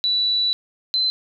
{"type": "tone pair in turn", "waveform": "sine", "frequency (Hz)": [3951, 4062], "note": ["B7", "B7"], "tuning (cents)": [0, 48], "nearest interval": "unison", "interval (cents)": 48, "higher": "second", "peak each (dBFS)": -17, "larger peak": "neither", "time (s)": [[0.04, 0.53], [0.94, 1.1]], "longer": "first", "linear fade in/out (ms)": 0, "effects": []}